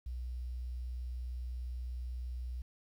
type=tone with quantisation; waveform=sine; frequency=61.6 Hz; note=B1; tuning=4 cents flat; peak=-37 dBFS; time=0.06-2.62 s; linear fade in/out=5 ms; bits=11; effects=none